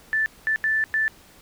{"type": "tone bursts at uneven times", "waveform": "sine", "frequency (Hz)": 1760, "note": "A6", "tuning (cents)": 0, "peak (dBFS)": -19, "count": 4, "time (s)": [[0.13, 0.26], [0.47, 0.56], [0.64, 0.84], [0.94, 1.08]], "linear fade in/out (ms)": 0, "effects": ["pink hiss -51 dBFS RMS until 1.41 s"]}